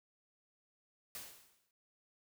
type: noise with exponential decay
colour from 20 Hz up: white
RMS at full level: -44 dBFS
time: 1.15-1.71 s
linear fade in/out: 1 ms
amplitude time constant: 120 ms
effects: none